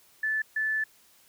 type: tone bursts at uneven times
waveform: sine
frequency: 1746 Hz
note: A6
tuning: 14 cents flat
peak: -25 dBFS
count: 2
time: 0.23-0.42 / 0.56-0.84 s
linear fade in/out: 5 ms
effects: white hiss -60 dBFS RMS until 1.28 s